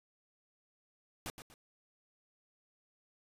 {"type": "noise with echo", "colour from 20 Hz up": "pink", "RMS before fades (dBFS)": -41, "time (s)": [1.26, 1.3], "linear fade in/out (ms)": 0, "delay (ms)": 120, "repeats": 2, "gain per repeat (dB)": -9, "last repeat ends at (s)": 1.54, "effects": ["resampled to 32000 Hz"]}